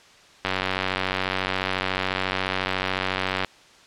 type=click train; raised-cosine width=0.3 ms; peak=-7 dBFS; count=283; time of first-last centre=0.45-3.447 s; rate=94.1 Hz; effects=white hiss -51 dBFS RMS until 3.86 s + low-pass 5000 Hz 12 dB/octave